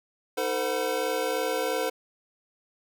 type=tone cluster; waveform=square; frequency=312.7 / 450 / 513 / 734 / 984 Hz; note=D#4 / A4 / C5 / F#5 / B5; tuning=+9 / +39 / -34 / -14 / -7 cents; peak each=-38 / -31 / -30 / -35 / -38 dBFS; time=0.37-1.9 s; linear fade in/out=10 ms; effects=none